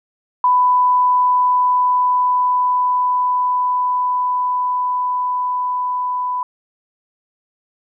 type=tone with level ramp; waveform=sine; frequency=996 Hz; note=B5; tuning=14 cents sharp; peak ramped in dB=-10 to -18 dBFS; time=0.44-6.43 s; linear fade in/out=2 ms; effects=none